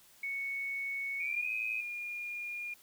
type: tone with pitch glide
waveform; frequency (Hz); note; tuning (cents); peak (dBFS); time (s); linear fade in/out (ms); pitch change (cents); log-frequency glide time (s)
sine; 2217 to 2532; C#7 to D#7; 0 to +30; -34; 0.23-1.81; 5; +230; 1.19-1.49
type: tone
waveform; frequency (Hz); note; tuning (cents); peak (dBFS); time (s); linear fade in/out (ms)
sine; 2421; D#7; -48; -37; 1.2-2.74; 5
effects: white hiss -61 dBFS RMS until 2.82 s